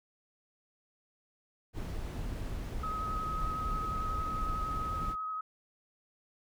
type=noise; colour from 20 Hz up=brown; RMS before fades=-37 dBFS; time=1.73-5.16 s; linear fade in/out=50 ms
type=tone with vibrato; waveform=sine; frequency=1269 Hz; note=D#6; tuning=34 cents sharp; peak=-34 dBFS; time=2.83-5.41 s; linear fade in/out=5 ms; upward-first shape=sine; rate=11 Hz; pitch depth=16 cents each way
effects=none